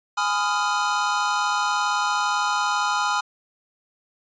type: chord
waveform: square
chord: F half-diminished seventh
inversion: first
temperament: equal with one note detuned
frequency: 830.6 / 1006.2 / 1244.5 / 1396.9 Hz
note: Ab5 / Cb6 / Eb6 / F6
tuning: 0 / +32 / 0 / 0 cents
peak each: -27 dBFS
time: 0.17-3.21 s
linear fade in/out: 10 ms
effects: resampled to 16000 Hz